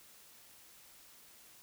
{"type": "silence", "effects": ["white hiss -59 dBFS RMS until 1.62 s"]}